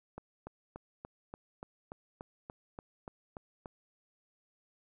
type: click train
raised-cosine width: 1 ms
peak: -29 dBFS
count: 13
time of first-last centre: 0.18-3.658 s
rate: 3.45 Hz
effects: none